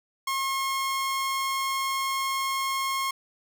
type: tone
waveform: sawtooth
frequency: 1078 Hz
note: C#6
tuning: 49 cents flat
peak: -22 dBFS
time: 0.27-3.11 s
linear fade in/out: 5 ms
effects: none

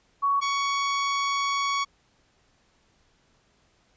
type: tone pair in turn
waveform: sine / sawtooth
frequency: 1119 / 1119 Hz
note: C#6 / C#6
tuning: +16 / +16 cents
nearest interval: unison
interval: 0 cents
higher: neither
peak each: -20 dBFS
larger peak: neither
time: 0.22-0.41 / 0.41-1.85 s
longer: second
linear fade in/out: 20 ms
effects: pink hiss -65 dBFS RMS until 3.96 s + resampled to 16000 Hz

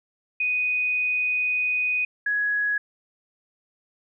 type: tone pair in turn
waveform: sine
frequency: 2489 / 1672.8 Hz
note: D#7 / G#6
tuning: 0 / +12 cents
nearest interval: perfect fifth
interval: 688 cents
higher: first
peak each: -21 dBFS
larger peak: neither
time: 0.4-2.05 / 2.26-2.78 s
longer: first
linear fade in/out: 5 ms
effects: none

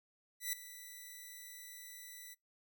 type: tone with ADSR envelope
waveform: 5% pulse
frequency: 1975.5 Hz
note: B6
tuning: in tune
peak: -23 dBFS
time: 0.4-2.35 s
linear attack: 130 ms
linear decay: 3 ms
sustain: -16 dB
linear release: 22 ms
effects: noise-tail reverb RT60 0.2 s tail -26 dB re dry

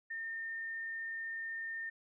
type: tone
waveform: sine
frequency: 1816 Hz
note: A#6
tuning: 46 cents flat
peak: -38 dBFS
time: 0.1-1.9 s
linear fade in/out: 10 ms
effects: none

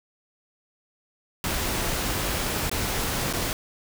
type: noise with dropouts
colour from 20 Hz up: pink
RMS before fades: -27 dBFS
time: 1.44-3.53 s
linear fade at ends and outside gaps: 1 ms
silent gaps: 2.696-2.714 / 3.328-3.335 s
effects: none

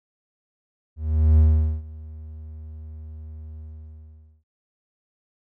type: tone with ADSR envelope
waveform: triangle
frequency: 77.78 Hz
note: D#2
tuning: in tune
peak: -9 dBFS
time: 0.96-4.44 s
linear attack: 420 ms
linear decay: 440 ms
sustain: -24 dB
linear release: 840 ms
effects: none

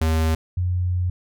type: tone pair in turn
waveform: square / sine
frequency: 80.1 / 90.04 Hz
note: E2 / F#2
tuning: -49 / -47 cents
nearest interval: major second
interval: 202 cents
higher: second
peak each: -18 / -19 dBFS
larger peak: first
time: 0.01-0.35 / 0.57-1.1 s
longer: second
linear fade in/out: 5 ms
effects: none

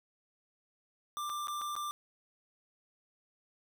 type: tone with dropouts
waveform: square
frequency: 1185 Hz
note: D6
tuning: 15 cents sharp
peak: -36 dBFS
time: 1.17-1.91 s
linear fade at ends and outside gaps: 0 ms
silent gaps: 1.295-1.299 / 1.472-1.482 / 1.613-1.617 / 1.754-1.764 s
effects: none

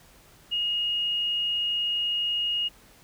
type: tone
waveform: sine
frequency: 2866 Hz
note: F7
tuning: 44 cents sharp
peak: -24 dBFS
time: 0.51-2.69 s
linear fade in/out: 20 ms
effects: pink hiss -55 dBFS RMS until 3.03 s

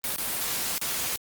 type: noise with dropouts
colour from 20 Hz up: white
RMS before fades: -29 dBFS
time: 0.04-1.16 s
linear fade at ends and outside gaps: 0 ms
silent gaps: 0.161-0.182 / 0.781-0.814 s
effects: Opus 32 kbps

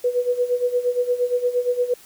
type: tone with tremolo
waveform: sine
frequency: 491.7 Hz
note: B4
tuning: 8 cents flat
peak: -15 dBFS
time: 0.04-1.94 s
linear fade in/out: 5 ms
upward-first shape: sine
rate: 8.6 Hz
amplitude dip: 80%
effects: white hiss -48 dBFS RMS until 2.05 s

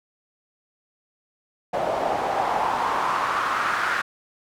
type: noise with band-pass filter sweep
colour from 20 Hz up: pink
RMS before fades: -24 dBFS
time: 1.73-4.02 s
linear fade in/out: 10 ms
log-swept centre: 630 to 1500 Hz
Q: 3.4
effects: none

